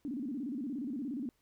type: tone with vibrato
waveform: sine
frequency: 262.6 Hz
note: C4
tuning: 6 cents sharp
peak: -35 dBFS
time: 0.05-1.29 s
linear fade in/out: 0 ms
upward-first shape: square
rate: 17 Hz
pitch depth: 180 cents each way
effects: pink hiss -75 dBFS RMS until 1.41 s